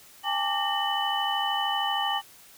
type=tone cluster; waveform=sine; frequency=804 / 877 / 1168 / 1831 / 2990 Hz; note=G5 / A5 / D6 / A#6 / F#7; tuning=+44 / -6 / -10 / -32 / +17 cents; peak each=-29 / -32 / -33 / -34 / -29 dBFS; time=0.23-2.22 s; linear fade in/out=50 ms; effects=white hiss -52 dBFS RMS until 2.57 s